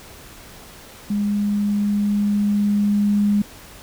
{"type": "tone with level ramp", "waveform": "sine", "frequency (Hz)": 205.3, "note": "G#3", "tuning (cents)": -20, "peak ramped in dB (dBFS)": [-18, -14], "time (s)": [1.1, 3.42], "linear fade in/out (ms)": 5, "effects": ["pink hiss -42 dBFS RMS until 3.82 s"]}